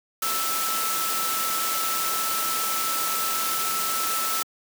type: tone in noise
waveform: sine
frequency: 1318.5 Hz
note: E6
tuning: in tune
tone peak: -28 dBFS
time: 0.22-4.43 s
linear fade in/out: 5 ms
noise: white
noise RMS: -27 dBFS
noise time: 0.22-4.43 s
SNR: -4 dB
effects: high-pass 200 Hz 12 dB/octave